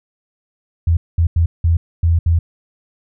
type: tone bursts at uneven times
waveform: sine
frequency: 83.6 Hz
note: E2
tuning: 25 cents sharp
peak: -10 dBFS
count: 6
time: 0.87-0.97 / 1.18-1.27 / 1.36-1.46 / 1.64-1.77 / 2.03-2.19 / 2.26-2.39 s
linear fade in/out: 5 ms
effects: none